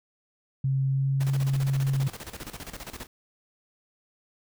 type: tone with pitch glide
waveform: sine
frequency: 134.6 to 136.16 Hz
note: C3 to C#3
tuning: +49 to -31 cents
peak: -22 dBFS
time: 0.64-2.08 s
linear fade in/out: 5 ms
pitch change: +20 cents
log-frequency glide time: 0.88-1.07 s
type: noise with tremolo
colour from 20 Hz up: pink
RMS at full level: -38 dBFS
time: 1.2-3.07 s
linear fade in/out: 10 ms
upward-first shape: square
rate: 15 Hz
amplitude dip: 75%
effects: none